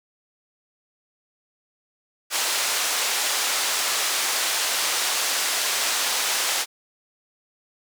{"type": "band-pass noise", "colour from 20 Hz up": "white", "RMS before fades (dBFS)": -24, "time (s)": [2.3, 6.66], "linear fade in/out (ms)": 50, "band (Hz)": [550, 7700], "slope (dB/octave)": 12, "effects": []}